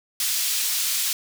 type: high-pass noise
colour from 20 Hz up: pink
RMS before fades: -24 dBFS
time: 0.2-1.13 s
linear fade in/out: 2 ms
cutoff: 3700 Hz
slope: 12 dB/octave
effects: none